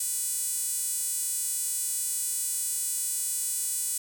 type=tone with high-pass filter; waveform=sawtooth; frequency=493.4 Hz; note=B4; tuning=2 cents flat; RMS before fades=-30 dBFS; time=0-3.98 s; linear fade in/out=5 ms; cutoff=8700 Hz; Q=2.8; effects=none